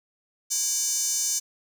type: tone with high-pass filter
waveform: square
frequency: 329.6 Hz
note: E4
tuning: in tune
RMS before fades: -26 dBFS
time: 0.5-1.4 s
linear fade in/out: 20 ms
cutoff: 6400 Hz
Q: 5.3
effects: 9-bit